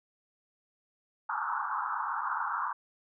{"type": "band-pass noise", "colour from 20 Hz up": "pink", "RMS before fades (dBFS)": -33, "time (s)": [1.29, 2.73], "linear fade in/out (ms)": 5, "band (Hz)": [840, 1500], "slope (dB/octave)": 96, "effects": []}